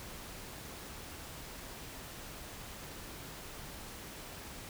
silence, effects pink hiss -47 dBFS RMS until 4.69 s

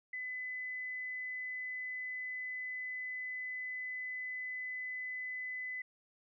sine tone, 2010 Hz, B6, 30 cents sharp, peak -38 dBFS, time 0.13-5.82 s, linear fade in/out 5 ms, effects none

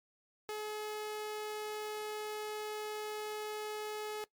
sawtooth tone, 425.3 Hz, G#4, 41 cents sharp, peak -34 dBFS, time 0.49-4.24 s, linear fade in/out 0 ms, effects noise-tail reverb RT60 0.1 s tail -20 dB re dry + MP3 96 kbps

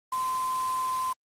sine tone in noise, 1032 Hz, C6, 24 cents flat, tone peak -26 dBFS, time 0.12-1.13 s, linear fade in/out 5 ms, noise white, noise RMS -39 dBFS, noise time 0.12-1.13 s, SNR +10 dB, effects low-pass 11000 Hz 12 dB/octave + Opus 32 kbps

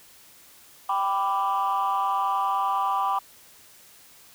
sine chord, G major, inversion none, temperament equal with one note detuned, 784 / 994.1 / 1174.7 Hz, G5 / B5 / D6, 0 / +11 / 0 cents, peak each -25 dBFS, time 0.89-3.19 s, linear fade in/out 5 ms, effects tanh soft clip ceiling -17 dBFS + white hiss -52 dBFS RMS until 4.34 s

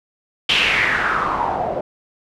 white noise with low-pass filter sweep, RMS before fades -19 dBFS, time 0.49-1.81 s, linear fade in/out 5 ms, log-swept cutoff 3200 to 570 Hz, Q 4.7, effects none

